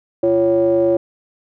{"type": "ring-modulated tone", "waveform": "triangle", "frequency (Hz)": 106.3, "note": "G#2", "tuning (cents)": 41, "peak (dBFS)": -7, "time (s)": [0.23, 0.97], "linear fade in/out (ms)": 5, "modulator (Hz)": 450, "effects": []}